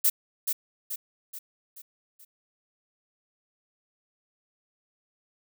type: noise with echo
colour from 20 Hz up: violet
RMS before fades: -21 dBFS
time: 0.04-0.1 s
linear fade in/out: 10 ms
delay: 430 ms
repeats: 5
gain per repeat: -6 dB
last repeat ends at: 2.25 s
effects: none